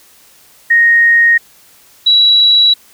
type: tone pair in turn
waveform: sine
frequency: 1864.7 / 3909 Hz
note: A#6 / B7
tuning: 0 / -19 cents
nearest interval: octave + minor second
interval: 1281 cents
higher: second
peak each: -5 dBFS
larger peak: neither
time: 0.7-1.38 / 2.06-2.74 s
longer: neither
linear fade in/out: 10 ms
effects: white hiss -45 dBFS RMS until 2.93 s